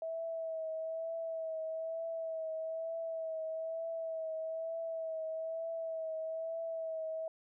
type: tone with vibrato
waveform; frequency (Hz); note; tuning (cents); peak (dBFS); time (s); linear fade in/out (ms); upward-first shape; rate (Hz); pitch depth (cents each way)
sine; 649; E5; -27; -36; 0.02-7.28; 2; triangle; 1.1; 31
effects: none